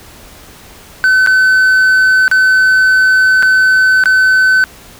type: tone with dropouts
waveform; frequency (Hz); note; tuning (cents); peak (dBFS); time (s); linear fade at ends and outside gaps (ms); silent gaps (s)
triangle; 1519; F#6; +45; -4; 1.04-4.64; 0; 1.263-1.272 / 2.28-2.314 / 3.425-3.43 / 4.038-4.057
effects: pink hiss -37 dBFS RMS until 4.99 s